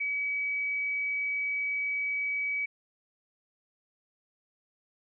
sine tone, 2277 Hz, C#7, 46 cents sharp, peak -28 dBFS, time 0-2.66 s, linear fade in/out 10 ms, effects none

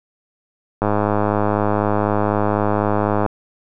click train, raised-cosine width 1 ms, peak -4 dBFS, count 255, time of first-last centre 0.82-3.262 s, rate 104 Hz, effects none

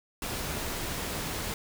pink noise, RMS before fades -34 dBFS, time 0.22-1.54 s, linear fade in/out 2 ms, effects none

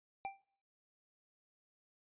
square tone with exponential decay, 785 Hz, G5, 2 cents sharp, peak -36 dBFS, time 0.25-0.42 s, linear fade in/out 0 ms, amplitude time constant 35 ms, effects noise-tail reverb RT60 0.6 s tail -24 dB re dry + resampled to 8000 Hz

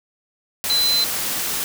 sine tone in noise, 4049 Hz, B7, 42 cents sharp, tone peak -16 dBFS, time 0.7-1.04 s, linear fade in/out 0 ms, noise white, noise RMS -24 dBFS, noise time 0.64-1.64 s, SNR +5 dB, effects none

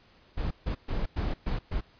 brown noise bursts at uneven times, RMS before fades -29 dBFS, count 6, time 0.37-0.51 / 0.66-0.75 / 0.88-1.06 / 1.16-1.34 / 1.46-1.59 / 1.71-1.81 s, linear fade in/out 10 ms, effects pink hiss -60 dBFS RMS until 1.99 s + resampled to 11025 Hz

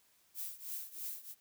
violet noise with tremolo, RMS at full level -40 dBFS, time 0.34-1.35 s, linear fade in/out 50 ms, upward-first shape triangle, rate 3.1 Hz, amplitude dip 90%, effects white hiss -70 dBFS RMS until 1.4 s

